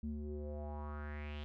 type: tone with low-pass filter sweep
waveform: square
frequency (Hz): 74.1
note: D2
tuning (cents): +16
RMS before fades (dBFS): -43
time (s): 0.03-1.44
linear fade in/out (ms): 0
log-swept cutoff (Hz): 210 to 3400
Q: 4.2
effects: none